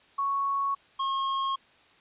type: tone pair in turn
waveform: sine / square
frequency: 1108.7 / 1081.5 Hz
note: C#6 / C#6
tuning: 0 / -43 cents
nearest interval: unison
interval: 43 cents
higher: first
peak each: -25 / -27 dBFS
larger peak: first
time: 0.18-0.75 / 0.99-1.56 s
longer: neither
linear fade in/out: 10 ms
effects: white hiss -59 dBFS RMS until 2 s + resampled to 8000 Hz